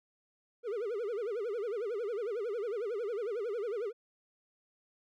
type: tone with vibrato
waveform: triangle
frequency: 438.9 Hz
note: A4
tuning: 4 cents flat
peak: -31 dBFS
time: 0.63-3.93 s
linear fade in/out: 50 ms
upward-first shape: sine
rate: 11 Hz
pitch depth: 200 cents each way
effects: none